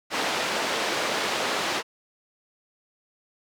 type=band-pass noise; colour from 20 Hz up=pink; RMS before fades=-27 dBFS; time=0.1-1.83 s; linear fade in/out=50 ms; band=410 to 5000 Hz; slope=12 dB/octave; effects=none